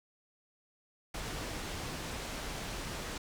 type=low-pass noise; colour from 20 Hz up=pink; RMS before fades=-40 dBFS; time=1.14-3.18 s; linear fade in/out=5 ms; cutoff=8200 Hz; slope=12 dB/octave; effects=none